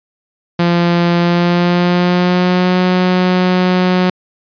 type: tone with pitch glide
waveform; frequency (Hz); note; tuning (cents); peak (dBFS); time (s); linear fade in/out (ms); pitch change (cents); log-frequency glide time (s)
sawtooth; 172.5 to 182.44; F3 to F#3; -21 to -24; -6; 0.59-4.1; 5; +97; 1.18-2.79
effects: resampled to 11025 Hz